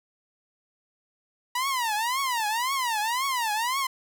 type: tone with vibrato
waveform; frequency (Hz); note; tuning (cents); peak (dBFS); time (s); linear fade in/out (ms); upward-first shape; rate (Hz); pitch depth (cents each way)
sawtooth; 962; B5; -46; -21; 1.55-3.87; 5; triangle; 1.9; 270
effects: none